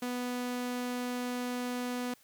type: tone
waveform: sawtooth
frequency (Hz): 246.9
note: B3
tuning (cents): 0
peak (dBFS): -29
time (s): 0.02-2.14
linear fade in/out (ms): 5
effects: white hiss -63 dBFS RMS until 2.23 s

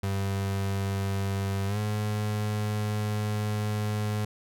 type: tone with pitch glide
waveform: 35% pulse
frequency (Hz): 98 to 105.64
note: G2 to G#2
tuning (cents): 0 to +30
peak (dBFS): -25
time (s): 0.03-4.25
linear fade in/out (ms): 5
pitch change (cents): +130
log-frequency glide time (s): 1.67-1.78
effects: none

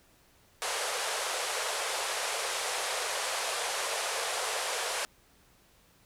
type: band-pass noise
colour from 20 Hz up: pink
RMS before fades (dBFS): -33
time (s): 0.62-5.05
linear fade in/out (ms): 0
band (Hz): 450 to 11000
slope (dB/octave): 48
effects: pink hiss -63 dBFS RMS until 6.05 s

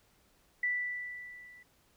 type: tone with level ramp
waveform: sine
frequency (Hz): 1972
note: B6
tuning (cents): -3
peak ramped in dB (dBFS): -27 to -53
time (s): 0.63-1.63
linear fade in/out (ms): 5
effects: pink hiss -68 dBFS RMS until 1.96 s

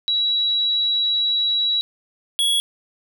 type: tone pair in turn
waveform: sine / square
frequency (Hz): 3897 / 3346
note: B7 / G#7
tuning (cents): -24 / +12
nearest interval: minor third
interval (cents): 264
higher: first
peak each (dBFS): -17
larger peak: neither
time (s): 0.08-1.81 / 2.39-2.6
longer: first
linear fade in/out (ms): 0
effects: none

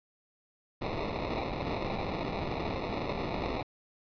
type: noise with sample-and-hold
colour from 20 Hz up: white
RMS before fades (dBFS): -34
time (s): 0.81-3.63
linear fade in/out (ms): 10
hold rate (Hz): 1575
effects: resampled to 11025 Hz

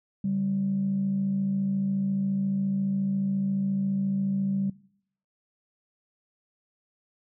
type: tone pair together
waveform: sine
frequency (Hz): 140.87 / 195.2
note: C#3 / G3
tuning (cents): +28 / -7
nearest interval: tritone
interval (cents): 565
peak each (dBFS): -34 / -24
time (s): 0.24-4.7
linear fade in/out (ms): 5
effects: noise-tail reverb RT60 0.7 s tail -22 dB re dry + tanh soft clip ceiling -18 dBFS

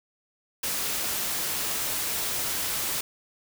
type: noise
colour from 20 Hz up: white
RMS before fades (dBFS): -29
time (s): 0.63-3.01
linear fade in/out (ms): 5
effects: none

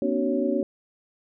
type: tone cluster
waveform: sine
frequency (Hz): 238.9 / 268.3 / 295.9 / 375 / 556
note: A#3 / C4 / D4 / F#4 / C#5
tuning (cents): +43 / +44 / +13 / +23 / +5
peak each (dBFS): -28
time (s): 0.02-0.63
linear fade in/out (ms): 2
effects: none

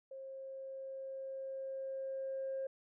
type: tone with level ramp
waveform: sine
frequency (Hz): 535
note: C5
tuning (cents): +38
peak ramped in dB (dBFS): -45 to -35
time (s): 0.11-2.67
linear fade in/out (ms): 5
effects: tanh soft clip ceiling -33 dBFS

